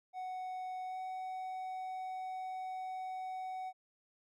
triangle tone with pitch glide, 742 to 748.5 Hz, F#5 to F#5, +5 to +20 cents, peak -37 dBFS, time 0.13-3.73 s, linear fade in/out 50 ms, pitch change +15 cents, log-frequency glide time 0.86-0.98 s, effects none

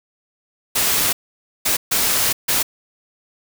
white noise bursts at uneven times, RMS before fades -18 dBFS, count 4, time 0.75-1.13 / 1.65-1.77 / 1.91-2.33 / 2.48-2.63 s, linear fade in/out 10 ms, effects none

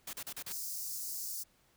white noise bursts, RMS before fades -42 dBFS, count 5, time 0.07-0.524 s, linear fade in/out 5 ms, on 62 ms, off 36 ms
white high-pass noise, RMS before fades -40 dBFS, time 0.5-1.44 s, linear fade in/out 20 ms, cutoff 4800 Hz, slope 48 dB/octave
effects pink hiss -69 dBFS RMS until 1.76 s

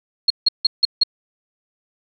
sine tone bursts, 4286 Hz, C8, 41 cents sharp, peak -10 dBFS, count 5, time 0.28-1.035 s, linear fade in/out 5 ms, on 23 ms, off 160 ms, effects none

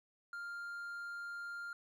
triangle tone, 1399 Hz, F6, 3 cents sharp, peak -40 dBFS, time 0.33-1.73 s, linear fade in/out 2 ms, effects none

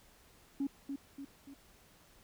sine tone with echo, 277.2 Hz, C#4, in tune, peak -30 dBFS, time 0.6-0.67 s, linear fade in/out 5 ms, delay 290 ms, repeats 3, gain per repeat -6 dB, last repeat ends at 1.54 s, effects tanh soft clip ceiling -28 dBFS + pink hiss -63 dBFS RMS until 2.23 s

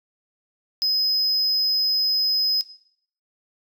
sine tone, 5060 Hz, D#8, 28 cents sharp, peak -16 dBFS, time 0.82-2.61 s, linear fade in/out 0 ms, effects noise-tail reverb RT60 0.6 s tail -17 dB re dry + tanh soft clip ceiling -18 dBFS

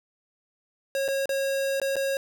square tone with dropouts, 545 Hz, C#5, 29 cents flat, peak -25 dBFS, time 0.95-2.17 s, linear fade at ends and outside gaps 1 ms, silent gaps 1.08-1.085 / 1.257-1.292 / 1.8-1.816 / 1.957-1.965 s, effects none

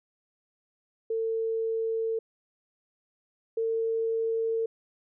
sine tone pair in turn, 450 / 452 Hz, A4 / A4, +39 / +47 cents, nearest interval unison, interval 8 cents, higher second, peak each -26 / -25 dBFS, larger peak second, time 1.1-2.19 / 3.57-4.66 s, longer neither, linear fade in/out 5 ms, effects none

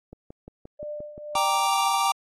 click train, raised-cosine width 2 ms, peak -28 dBFS, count 8, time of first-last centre 0.13-1.354 s, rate 5.72 Hz
sine tone with tremolo, 596 Hz, D5, 25 cents sharp, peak -30 dBFS, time 0.79-1.67 s, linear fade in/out 10 ms, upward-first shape triangle, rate 2.1 Hz, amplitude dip 75%
square chord, G minor, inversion none, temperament equal, 784 / 932.3 / 1174.7 Hz, G5 / Bb5 / D6, 0 / 0 / 0 cents, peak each -26 dBFS, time 1.35-2.12 s, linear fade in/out 5 ms
effects AAC 32 kbps

